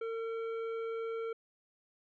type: tone with hard clipping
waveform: sine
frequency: 453.8 Hz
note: A#4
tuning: 47 cents flat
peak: -37 dBFS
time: 0.01-1.33 s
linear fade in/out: 5 ms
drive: 11 dB
effects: low-pass 3000 Hz 12 dB/octave